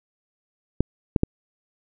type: clicks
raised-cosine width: 3 ms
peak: -5 dBFS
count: 3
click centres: 0.806 / 1.162 / 1.234 s
effects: none